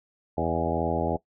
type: harmonic tone with a mistuned harmonic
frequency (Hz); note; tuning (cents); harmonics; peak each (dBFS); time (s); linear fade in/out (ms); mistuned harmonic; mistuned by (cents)
82.7; E2; +6; 1 / 2 / 3 / 4 / 5 / 6 / 7 / 8 / 9 / 10; -33 / -33 / -33 / -33 / -33 / -33 / -33 / -33 / -33 / -33; 0.37-1.17; 10; 8; -29
effects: noise-tail reverb RT60 0.1 s tail -19 dB re dry